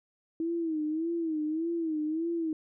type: tone with vibrato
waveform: sine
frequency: 321.1 Hz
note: E4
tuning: 45 cents flat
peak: -28 dBFS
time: 0.4-2.53 s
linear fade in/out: 2 ms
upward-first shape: sine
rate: 1.7 Hz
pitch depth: 97 cents each way
effects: none